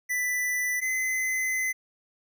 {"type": "tone pair in turn", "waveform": "square", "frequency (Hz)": [1986, 2039], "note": ["B6", "C7"], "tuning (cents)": [9, -45], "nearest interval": "unison", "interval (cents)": 46, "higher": "second", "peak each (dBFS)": -26, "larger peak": "neither", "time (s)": [[0.09, 0.81], [0.81, 1.73]], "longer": "second", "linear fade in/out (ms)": 20, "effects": []}